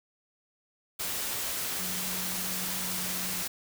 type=tone in noise; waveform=sine; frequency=182.9 Hz; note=F#3; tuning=20 cents flat; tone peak=-41 dBFS; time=1.79-3.43 s; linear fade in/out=10 ms; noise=white; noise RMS=-33 dBFS; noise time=0.99-3.48 s; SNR=-11 dB; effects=none